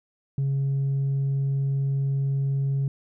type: tone with tanh clipping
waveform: triangle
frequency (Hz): 137.4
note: C#3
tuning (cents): -15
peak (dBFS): -22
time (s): 0.38-2.88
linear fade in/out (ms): 2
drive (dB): 6
effects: none